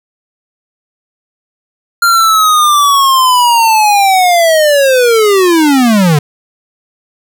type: linear sweep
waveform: square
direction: down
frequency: 1396.9 to 139.8 Hz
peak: -6 dBFS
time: 2.02-6.19 s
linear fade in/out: 5 ms
effects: none